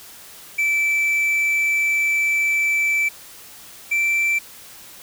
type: tone pair in turn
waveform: triangle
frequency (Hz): 2322 / 2340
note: D7 / D7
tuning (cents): -20 / -7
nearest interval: unison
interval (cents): 13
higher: second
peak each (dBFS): -15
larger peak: neither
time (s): 0.58-3.09 / 3.91-4.39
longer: first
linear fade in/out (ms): 10
effects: white hiss -42 dBFS RMS until 5.02 s